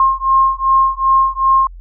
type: beating tone pair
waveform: sine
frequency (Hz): 1066 / 1068.6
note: C6 / C6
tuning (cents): +32 / +36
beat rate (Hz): 2.6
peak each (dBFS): -13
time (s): 0-1.67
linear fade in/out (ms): 2
effects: added 43 Hz sine -31 dBFS peak until 1.8 s